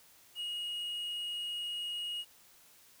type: tone with quantisation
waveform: triangle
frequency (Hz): 2881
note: F#7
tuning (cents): -47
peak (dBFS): -34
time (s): 0.35-2.25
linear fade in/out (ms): 50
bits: 10
effects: white hiss -61 dBFS RMS until 3 s